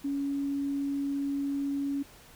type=tone; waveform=sine; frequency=280 Hz; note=C#4; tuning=18 cents sharp; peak=-28 dBFS; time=0.04-2.03 s; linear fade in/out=10 ms; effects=pink hiss -54 dBFS RMS until 2.35 s